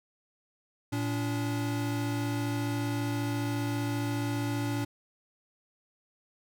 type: tone pair together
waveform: square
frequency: 114.17 / 287.7 Hz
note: A#2 / D4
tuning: -36 / -36 cents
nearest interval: octave + major third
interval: 1600 cents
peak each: -32 / -33 dBFS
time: 0.92-4.85 s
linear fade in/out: 10 ms
effects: none